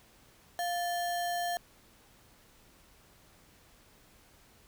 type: tone with sample-and-hold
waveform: sine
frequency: 699 Hz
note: F5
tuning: 1 cent sharp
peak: -30 dBFS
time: 0.59-1.57 s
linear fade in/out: 0 ms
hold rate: 2450 Hz
effects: pink hiss -61 dBFS RMS until 4.67 s